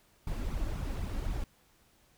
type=noise with flanger; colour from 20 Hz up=brown; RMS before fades=-34 dBFS; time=0.27-1.44 s; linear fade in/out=2 ms; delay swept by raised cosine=0.81 to 3.71 ms; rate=3.9 Hz; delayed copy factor=+0.6; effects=pink hiss -66 dBFS RMS until 2.17 s